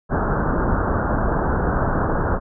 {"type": "low-pass noise", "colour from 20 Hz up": "pink", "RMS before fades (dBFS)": -20, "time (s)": [0.09, 2.4], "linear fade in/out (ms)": 50, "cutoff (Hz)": 1600, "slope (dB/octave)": 96, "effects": []}